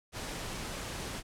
pink noise, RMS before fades -39 dBFS, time 0.12-1.23 s, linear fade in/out 50 ms, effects low-pass 10000 Hz 12 dB/octave

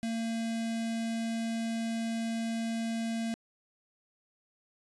square tone with notch filter, 227.4 Hz, A#3, 43 cents flat, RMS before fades -33 dBFS, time 0.03-3.34 s, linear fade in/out 0 ms, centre 1100 Hz, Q 1.6, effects resampled to 24000 Hz

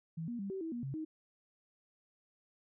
sine tone with pitch steps, 163 / 238.2 / 197.6 / 383.3 / 325.3 / 239.3 / 135.7 / 314 Hz, E3 / A#3 / G3 / G4 / E4 / A#3 / C#3 / D#4, -19 / +38 / +14 / -39 / -23 / +46 / -36 / +16 cents, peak -37 dBFS, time 0.17-1.05 s, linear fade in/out 10 ms, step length 110 ms, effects none

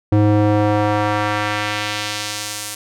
square tone with band-pass filter sweep, 104.8 Hz, G#2, 16 cents sharp, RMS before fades -18 dBFS, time 0.12-2.75 s, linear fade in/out 5 ms, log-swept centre 270 to 9800 Hz, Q 0.85, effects none

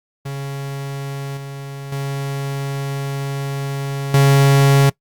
45% pulse tone with level steps, 138.59 Hz, C#3, in tune, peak -24 / -28 / -21 / -9 dBFS, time 0.25-4.9 s, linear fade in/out 10 ms, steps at 1.37 / 1.92 / 4.14 s, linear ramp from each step 2 ms, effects noise-tail reverb RT60 0.1 s tail -22 dB re dry + Opus 48 kbps

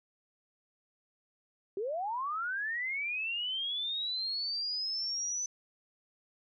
sine linear sweep, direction up, 370 to 6050 Hz, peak -32 dBFS, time 1.77-5.46 s, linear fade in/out 2 ms, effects none

